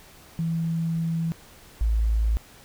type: tone pair in turn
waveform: sine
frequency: 164.7 / 55.17 Hz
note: E3 / A1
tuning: -1 / +5 cents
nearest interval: octave + perfect fifth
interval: 1894 cents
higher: first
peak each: -23 / -19 dBFS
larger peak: second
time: 0.39-1.32 / 1.81-2.37 s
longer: first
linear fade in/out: 0 ms
effects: pink hiss -50 dBFS RMS until 2.64 s